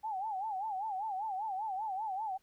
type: tone with vibrato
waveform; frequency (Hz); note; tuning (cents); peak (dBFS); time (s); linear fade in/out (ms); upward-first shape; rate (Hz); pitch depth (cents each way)
sine; 815; G#5; -33; -34; 0.03-2.38; 20; sine; 5.1; 160
effects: pink hiss -73 dBFS RMS until 2.42 s